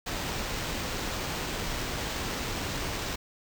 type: noise with sample-and-hold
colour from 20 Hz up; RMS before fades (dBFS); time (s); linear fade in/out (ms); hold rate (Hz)
pink; -33; 0.06-3.16; 10; 11025
effects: none